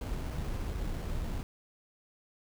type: noise with sample-and-hold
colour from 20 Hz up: brown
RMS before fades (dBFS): -35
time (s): 0.01-1.43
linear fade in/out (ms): 2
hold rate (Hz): 3675
effects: none